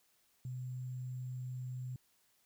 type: tone with sample-and-hold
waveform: sine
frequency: 127.1 Hz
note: C3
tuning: 50 cents flat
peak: -39 dBFS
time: 0.45-1.96 s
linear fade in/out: 2 ms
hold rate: 7350 Hz
effects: white hiss -73 dBFS RMS until 2.45 s